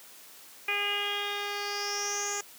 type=tone with low-pass filter sweep; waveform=10% pulse; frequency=408 Hz; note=G#4; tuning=31 cents flat; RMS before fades=-32 dBFS; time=0.68-2.41 s; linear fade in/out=5 ms; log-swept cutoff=2500 to 7200 Hz; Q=7.7; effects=white hiss -51 dBFS RMS until 2.58 s + high-pass 200 Hz 12 dB/octave